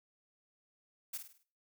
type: noise with echo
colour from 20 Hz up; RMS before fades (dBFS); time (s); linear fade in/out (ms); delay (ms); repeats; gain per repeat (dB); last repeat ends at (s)
blue; -40; 1.13-1.18; 10; 51; 5; -7; 1.435
effects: noise-tail reverb RT60 0.4 s tail -17 dB re dry